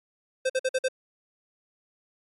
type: tone bursts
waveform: square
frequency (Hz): 520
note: C5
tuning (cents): -11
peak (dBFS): -23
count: 5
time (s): 0.45-0.885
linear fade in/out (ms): 10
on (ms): 47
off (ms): 50
effects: AAC 32 kbps